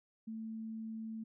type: tone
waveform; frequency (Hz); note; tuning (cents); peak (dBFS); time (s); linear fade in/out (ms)
sine; 222.1; A3; +16; -40; 0.27-1.24; 10
effects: none